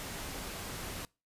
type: noise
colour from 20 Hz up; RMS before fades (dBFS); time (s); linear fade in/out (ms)
pink; -41; 0-1.05; 0
effects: noise-tail reverb RT60 0.3 s tail -25 dB re dry + resampled to 32000 Hz